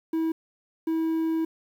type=tone pair in turn; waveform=triangle; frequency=323.6 / 323.6 Hz; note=E4 / E4; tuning=-32 / -32 cents; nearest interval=unison; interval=0 cents; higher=neither; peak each=-21 dBFS; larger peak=neither; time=0.13-0.32 / 0.87-1.45 s; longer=second; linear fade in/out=5 ms; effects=9-bit